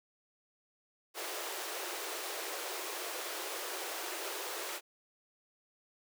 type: high-pass noise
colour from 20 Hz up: pink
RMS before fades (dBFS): -40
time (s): 1.14-4.81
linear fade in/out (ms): 50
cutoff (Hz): 330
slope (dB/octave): 96
effects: none